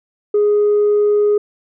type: tone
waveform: sine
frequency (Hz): 415.3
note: G#4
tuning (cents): 0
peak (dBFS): -9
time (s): 0.34-1.38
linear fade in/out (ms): 5
effects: tanh soft clip ceiling -8 dBFS